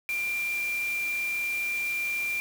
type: tone in noise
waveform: sine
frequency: 2378 Hz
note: D7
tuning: 21 cents sharp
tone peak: -27 dBFS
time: 0.09-2.4 s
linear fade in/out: 0 ms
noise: white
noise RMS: -41 dBFS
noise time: 0.09-2.4 s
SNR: +11 dB
effects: none